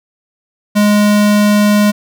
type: tone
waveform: square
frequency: 207.7 Hz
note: G#3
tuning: in tune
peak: -8 dBFS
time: 0.75-1.92 s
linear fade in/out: 20 ms
effects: none